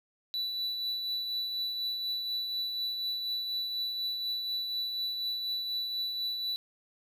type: tone with tremolo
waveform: triangle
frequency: 3959 Hz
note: B7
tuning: 3 cents sharp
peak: -28 dBFS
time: 0.34-6.56 s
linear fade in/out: 0 ms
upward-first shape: triangle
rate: 4.1 Hz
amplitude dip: 40%
effects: none